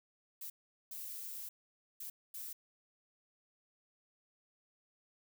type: noise bursts at uneven times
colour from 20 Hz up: violet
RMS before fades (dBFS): -45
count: 4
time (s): 0.41-0.5 / 0.91-1.49 / 2-2.1 / 2.34-2.53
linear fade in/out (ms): 5
effects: none